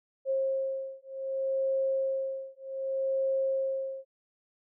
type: beating tone pair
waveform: sine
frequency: 535 / 535.65 Hz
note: C5 / C5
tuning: +38 / +41 cents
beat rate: 0.65 Hz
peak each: -31 dBFS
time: 0.25-4.05 s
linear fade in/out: 50 ms
effects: none